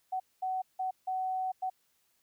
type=tone bursts at uneven times; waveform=sine; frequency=750 Hz; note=F#5; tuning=23 cents sharp; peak=-30 dBFS; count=5; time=0.12-0.2 / 0.42-0.62 / 0.79-0.91 / 1.07-1.52 / 1.62-1.7 s; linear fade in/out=10 ms; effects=white hiss -73 dBFS RMS until 2.22 s